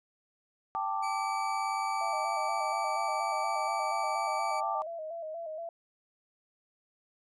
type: chord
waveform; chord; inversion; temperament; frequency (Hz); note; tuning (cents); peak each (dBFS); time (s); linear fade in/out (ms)
sine; G suspended second; none; just; 784 / 882 / 1176; G5 / A5 / D6; 0 / +4 / +2; -34; 0.75-4.82; 0
type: tone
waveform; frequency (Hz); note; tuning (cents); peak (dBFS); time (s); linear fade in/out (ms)
sawtooth; 2300; D7; -37; -36; 1.02-4.61; 20
type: tone with vibrato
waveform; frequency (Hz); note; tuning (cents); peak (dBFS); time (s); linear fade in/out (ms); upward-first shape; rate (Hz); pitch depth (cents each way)
sine; 649; E5; -27; -36; 2.01-5.69; 2; square; 4.2; 63
effects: resampled to 24000 Hz